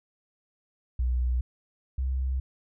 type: tone pair in turn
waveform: sine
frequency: 61.74 / 65.22 Hz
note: B1 / C2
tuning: 0 / -5 cents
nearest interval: minor second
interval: 95 cents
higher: second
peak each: -23 / -25 dBFS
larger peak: first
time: 0.99-1.41 / 1.98-2.4 s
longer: neither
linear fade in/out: 5 ms
effects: none